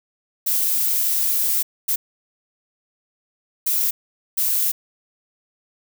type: noise bursts at uneven times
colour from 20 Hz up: violet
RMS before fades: -20 dBFS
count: 4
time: 0.46-1.63 / 1.88-1.96 / 3.66-3.91 / 4.37-4.72 s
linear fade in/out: 10 ms
effects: none